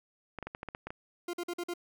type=clicks; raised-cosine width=0.5 ms; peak=-24 dBFS; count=9; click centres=0.387 / 0.427 / 0.47 / 0.549 / 0.631 / 0.687 / 0.749 / 0.87 / 0.905 s
type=tone bursts; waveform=40% pulse; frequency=349.2 Hz; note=F4; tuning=in tune; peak=-33 dBFS; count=5; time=1.28-1.738 s; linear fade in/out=5 ms; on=54 ms; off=47 ms
effects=none